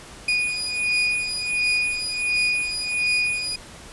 35% pulse beating tone pair, 2462 / 2463.4 Hz, D#7 / D#7, -19 / -18 cents, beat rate 1.4 Hz, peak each -22 dBFS, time 0.28-3.56 s, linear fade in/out 5 ms, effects pink hiss -42 dBFS RMS until 3.92 s + resampled to 24000 Hz

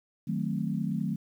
sine chord, D# diminished seventh, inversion none, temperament equal, 155.56 / 185 / 220 / 261.6 Hz, D#3 / F#3 / A3 / C4, 0 / 0 / 0 / 0 cents, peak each -33 / -32 / -32 / -38 dBFS, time 0.27-1.16 s, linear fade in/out 10 ms, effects 10-bit

